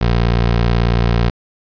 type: tone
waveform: 20% pulse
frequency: 58.27 Hz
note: A#1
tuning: in tune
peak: -7 dBFS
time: 0.01-1.3 s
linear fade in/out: 5 ms
effects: resampled to 11025 Hz + 7-bit